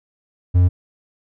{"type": "tone", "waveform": "triangle", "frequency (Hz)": 89.5, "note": "F2", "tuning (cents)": 43, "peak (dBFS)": -8, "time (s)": [0.54, 0.69], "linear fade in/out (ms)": 20, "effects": []}